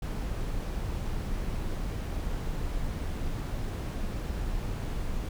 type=noise; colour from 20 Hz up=brown; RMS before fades=-32 dBFS; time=0.02-5.29 s; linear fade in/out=5 ms; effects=none